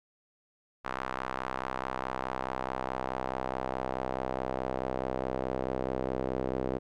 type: tone with band-pass filter sweep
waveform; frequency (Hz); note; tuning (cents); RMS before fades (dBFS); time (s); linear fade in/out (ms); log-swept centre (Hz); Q
sawtooth; 64.7; C2; -19; -34; 0.84-6.79; 20; 1200 to 450; 1.6
effects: none